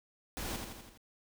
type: noise with echo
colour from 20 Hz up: pink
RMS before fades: -39 dBFS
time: 0.37-0.56 s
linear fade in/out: 0 ms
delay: 83 ms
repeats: 5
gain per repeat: -4 dB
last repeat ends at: 0.975 s
effects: none